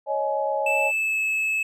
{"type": "chord", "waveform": "sine", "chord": "C# suspended second", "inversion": "none", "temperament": "equal with one note detuned", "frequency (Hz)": [554.4, 622.3, 843.7], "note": ["C#5", "D#5", "G#5"], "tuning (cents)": [0, 0, 27], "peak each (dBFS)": [-26, -27, -26], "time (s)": [0.06, 0.92], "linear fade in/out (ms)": 50}
{"type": "tone with pitch glide", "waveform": "triangle", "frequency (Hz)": [2637, 2599], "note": ["E7", "E7"], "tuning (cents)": [0, -25], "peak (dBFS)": -20, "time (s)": [0.66, 1.63], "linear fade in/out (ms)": 5, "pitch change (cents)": -25, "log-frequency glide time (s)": [0.85, 1.2]}
{"effects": []}